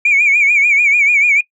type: tone with vibrato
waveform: sine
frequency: 2320 Hz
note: D7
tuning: 22 cents flat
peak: -7 dBFS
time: 0.05-1.41 s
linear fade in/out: 5 ms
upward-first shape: sine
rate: 6.8 Hz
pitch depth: 100 cents each way
effects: noise-tail reverb RT60 0.1 s tail -21 dB re dry + tanh soft clip ceiling -4 dBFS